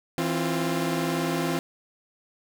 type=tone cluster; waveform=sawtooth; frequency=164.1 / 265.1 / 347.5 Hz; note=E3 / C4 / F4; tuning=-8 / +23 / -9 cents; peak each=-25 dBFS; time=0.18-1.59 s; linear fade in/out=0 ms; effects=none